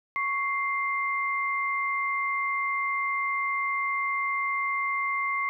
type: tone pair together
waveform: sine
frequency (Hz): 1110 / 2095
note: C#6 / C7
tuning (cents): +2 / +2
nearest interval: major seventh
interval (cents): 1100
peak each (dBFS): -28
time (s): 0.16-5.49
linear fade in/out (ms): 0
effects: none